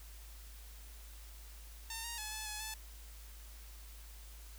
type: tone with pitch steps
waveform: 5% pulse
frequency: 906 / 933 / 856 / 866 / 849 / 872 Hz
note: A#5 / A#5 / A5 / A5 / G#5 / A5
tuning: -50 / +1 / -48 / -28 / +38 / -16 cents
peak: -29 dBFS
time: 1.9-2.74 s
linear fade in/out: 2 ms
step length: 140 ms
effects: added 53 Hz sine -50 dBFS peak until 4.58 s + white hiss -58 dBFS RMS until 4.58 s